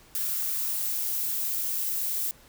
violet noise with high-pass filter sweep, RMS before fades -29 dBFS, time 0.15-2.31 s, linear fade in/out 0 ms, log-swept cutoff 1400 to 280 Hz, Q 2.8, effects pink hiss -55 dBFS RMS until 2.48 s

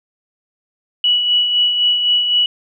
sine tone with tremolo, 2939 Hz, F#7, 12 cents flat, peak -10 dBFS, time 1.04-2.46 s, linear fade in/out 2 ms, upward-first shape sine, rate 3.9 Hz, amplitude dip 45%, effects none

